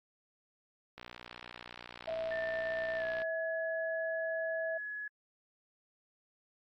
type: click train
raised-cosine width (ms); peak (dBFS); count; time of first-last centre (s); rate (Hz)
0.3; -30; 136; 0.98-3.219; 60.3
type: tone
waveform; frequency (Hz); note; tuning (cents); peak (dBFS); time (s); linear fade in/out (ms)
sine; 650; E5; -24; -34; 2.07-4.78; 10
type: tone with pitch glide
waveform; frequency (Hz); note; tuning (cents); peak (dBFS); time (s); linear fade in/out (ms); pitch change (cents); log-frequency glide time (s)
sine; 1782 to 1691.7; A6 to G#6; +22 to +31; -38; 2.31-5.08; 5; -91; 2.97-3.05
effects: AAC 32 kbps